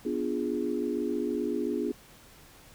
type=chord; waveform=sine; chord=B diminished seventh; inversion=none; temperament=equal; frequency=246.9 / 293.7 / 349.2 / 415.3 Hz; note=B3 / D4 / F4 / Ab4; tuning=0 / 0 / 0 / 0 cents; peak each=-33 dBFS; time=0.05-1.92 s; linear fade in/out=5 ms; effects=pink hiss -54 dBFS RMS until 2.74 s